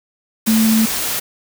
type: tone in noise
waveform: sine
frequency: 221.5 Hz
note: A3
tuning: 12 cents sharp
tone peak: -11 dBFS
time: 0.47-0.86 s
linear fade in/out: 10 ms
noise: white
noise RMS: -21 dBFS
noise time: 0.46-1.2 s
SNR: +7 dB
effects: none